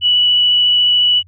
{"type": "tone with vibrato", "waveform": "sine", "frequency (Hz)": 2951, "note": "F#7", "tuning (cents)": -5, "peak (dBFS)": -9, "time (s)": [0.01, 1.23], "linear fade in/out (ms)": 50, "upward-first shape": "triangle", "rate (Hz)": 14, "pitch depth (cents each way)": 10, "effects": ["added 90 Hz sine -43 dBFS peak until 1.27 s"]}